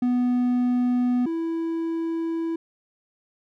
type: tone pair in turn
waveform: triangle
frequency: 246.9 / 329.6 Hz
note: B3 / E4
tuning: 0 / 0 cents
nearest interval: perfect fourth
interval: 500 cents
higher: second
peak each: -17 / -22 dBFS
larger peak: first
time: 0.02-1.26 / 1.26-2.56 s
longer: second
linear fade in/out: 5 ms
effects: none